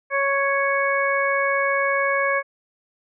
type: harmonic tone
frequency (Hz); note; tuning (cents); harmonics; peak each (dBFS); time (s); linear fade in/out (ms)
554.4; C#5; 0; 1 / 2 / 3 / 4; -23 / -24 / -24 / -25; 0.1-2.43; 50
effects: none